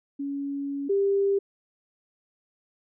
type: tone pair in turn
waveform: sine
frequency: 280.4 / 396.5 Hz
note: C#4 / G4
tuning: +20 / +20 cents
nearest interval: tritone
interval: 600 cents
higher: second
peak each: -28 / -20 dBFS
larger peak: second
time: 0.19-0.89 / 0.89-1.39 s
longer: first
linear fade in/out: 10 ms
effects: none